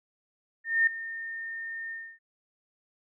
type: tone with ADSR envelope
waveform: sine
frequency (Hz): 1821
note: A#6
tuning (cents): -41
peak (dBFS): -18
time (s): 0.64-2.19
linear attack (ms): 230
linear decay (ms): 4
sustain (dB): -16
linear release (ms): 280
effects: none